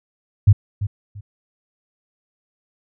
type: tone with echo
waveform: sine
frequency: 101.7 Hz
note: G#2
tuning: 36 cents flat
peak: -6 dBFS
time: 0.47-0.53 s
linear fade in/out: 10 ms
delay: 340 ms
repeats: 2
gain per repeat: -13 dB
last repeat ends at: 1.21 s
effects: none